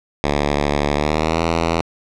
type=tone with pitch glide; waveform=5% pulse; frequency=72.6 to 82.92 Hz; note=D2 to E2; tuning=-19 to +11 cents; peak=-5 dBFS; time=0.24-1.81 s; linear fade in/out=0 ms; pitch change=+230 cents; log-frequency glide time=0.94-1.41 s; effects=low-pass 5000 Hz 12 dB/octave